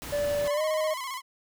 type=noise; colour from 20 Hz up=pink; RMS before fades=-38 dBFS; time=0.02-0.48 s; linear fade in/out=0 ms
type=tone with pitch glide; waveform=triangle; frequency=581 to 622.7 Hz; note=D5 to D#5; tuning=-19 to +1 cents; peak=-23 dBFS; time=0.12-0.94 s; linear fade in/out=10 ms; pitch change=+120 cents; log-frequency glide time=0.53-0.62 s
type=tone with vibrato; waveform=sawtooth; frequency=1046.5 Hz; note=C6; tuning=in tune; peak=-29 dBFS; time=0.44-1.22 s; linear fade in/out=50 ms; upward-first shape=square; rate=15 Hz; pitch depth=66 cents each way
effects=none